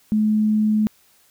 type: tone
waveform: sine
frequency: 214.2 Hz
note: A3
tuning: 46 cents flat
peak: -15 dBFS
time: 0.12-0.87 s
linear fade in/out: 0 ms
effects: white hiss -57 dBFS RMS until 1.3 s